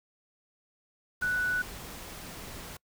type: tone in noise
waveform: sine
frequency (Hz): 1481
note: F#6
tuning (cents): +1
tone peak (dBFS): -26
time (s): 1.22-1.62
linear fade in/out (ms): 5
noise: pink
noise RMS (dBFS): -43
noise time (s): 1.21-2.77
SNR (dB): +14
effects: noise-tail reverb RT60 0.1 s tail -25 dB re dry